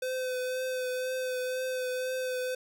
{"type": "tone with vibrato", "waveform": "square", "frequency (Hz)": 510, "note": "C5", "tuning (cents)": -44, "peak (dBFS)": -31, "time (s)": [0.02, 2.55], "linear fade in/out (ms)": 5, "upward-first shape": "triangle", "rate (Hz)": 2, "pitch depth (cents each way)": 22, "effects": []}